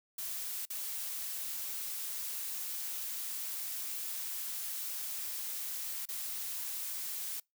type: noise with dropouts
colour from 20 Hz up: blue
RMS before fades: -39 dBFS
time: 0.18-7.4 s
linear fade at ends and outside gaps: 5 ms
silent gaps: 0.655-0.701 / 6.055-6.087 s
effects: noise-tail reverb RT60 0.2 s tail -26 dB re dry